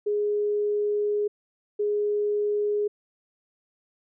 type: tone pair in turn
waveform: sine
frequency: 415.3 / 415.3 Hz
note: G#4 / G#4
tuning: 0 / 0 cents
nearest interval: unison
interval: 0 cents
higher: neither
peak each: -22 dBFS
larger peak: neither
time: 0.06-1.28 / 1.79-2.88 s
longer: first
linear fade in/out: 10 ms
effects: none